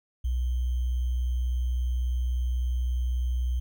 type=tone with sample-and-hold; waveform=sine; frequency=61.8 Hz; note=B1; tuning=2 cents sharp; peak=-24 dBFS; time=0.24-3.6 s; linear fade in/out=10 ms; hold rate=3150 Hz; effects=none